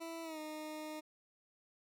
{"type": "tone with pitch glide", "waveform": "20% pulse", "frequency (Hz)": [330, 307.9], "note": ["E4", "D#4"], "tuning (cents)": [2, -18], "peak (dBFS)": -38, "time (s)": [0, 1.01], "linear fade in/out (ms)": 20, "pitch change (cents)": -120, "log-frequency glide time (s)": [0.23, 0.39], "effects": []}